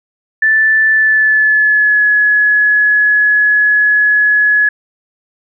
sine tone with pitch glide, 1758 to 1693.2 Hz, A6 to G#6, -2 to +33 cents, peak -7 dBFS, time 0.42-4.69 s, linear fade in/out 5 ms, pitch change -65 cents, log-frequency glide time 0.91-2.04 s, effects none

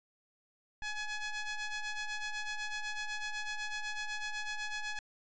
sawtooth ring-modulated tone, 844 Hz, G#5, 28 cents sharp, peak -29 dBFS, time 0.82-4.99 s, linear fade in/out 2 ms, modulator 848 Hz, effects resampled to 16000 Hz

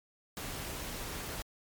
pink noise, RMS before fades -40 dBFS, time 0.37-1.42 s, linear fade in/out 0 ms, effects MP3 96 kbps

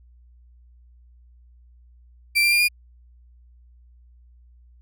35% pulse tone with pitch steps, 2349 / 2375 / 2401 / 2428 Hz, D7 / D7 / D7 / D#7, 0 / +19 / +38 / -43 cents, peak -14 dBFS, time 2.35-2.686 s, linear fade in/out 20 ms, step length 84 ms, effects added 60 Hz sine -49 dBFS peak until 4.81 s

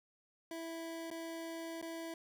25% pulse tone with dropouts, 329.6 Hz, E4, in tune, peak -38 dBFS, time 0.51-2.14 s, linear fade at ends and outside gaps 2 ms, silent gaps 1.103-1.112 / 1.815-1.825 s, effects none

